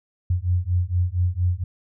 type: beating tone pair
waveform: sine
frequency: 87.3 / 91.6 Hz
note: F2 / F#2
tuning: 0 / -17 cents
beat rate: 4.3 Hz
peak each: -22 dBFS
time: 0.3-1.64 s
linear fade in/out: 5 ms
effects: none